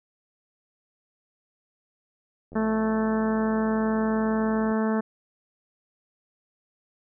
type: click train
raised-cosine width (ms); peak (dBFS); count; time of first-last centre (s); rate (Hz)
2; -31; 191; 2.52-4.719; 86.4
type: harmonic tone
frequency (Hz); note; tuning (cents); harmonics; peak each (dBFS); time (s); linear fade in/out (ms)
219.5; A3; -4; 1 / 2 / 3 / 4 / 5 / 6 / 7 / 8; -23 / -29 / -33 / -35 / -37 / -39 / -40 / -41; 2.55-5.01; 10
effects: none